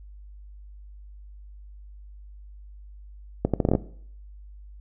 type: accelerating click train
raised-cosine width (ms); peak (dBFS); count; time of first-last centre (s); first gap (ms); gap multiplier
2; -7; 8; 3.45-3.752; 87; 0.75
effects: noise-tail reverb RT60 0.6 s tail -18 dB re dry + added 50 Hz sine -42 dBFS peak until 4.8 s